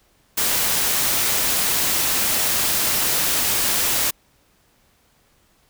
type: noise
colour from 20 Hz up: white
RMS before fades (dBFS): -20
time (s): 0.37-4.11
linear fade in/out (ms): 10
effects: pink hiss -60 dBFS RMS until 5.69 s